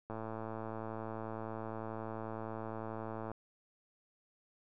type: click train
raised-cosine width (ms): 1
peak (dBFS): -28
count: 358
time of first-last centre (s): 0.1-3.316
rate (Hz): 111
effects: none